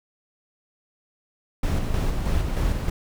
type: noise with tremolo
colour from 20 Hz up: brown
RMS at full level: -22 dBFS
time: 1.63-2.9 s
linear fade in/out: 5 ms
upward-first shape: square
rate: 3.2 Hz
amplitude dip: 35%
effects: none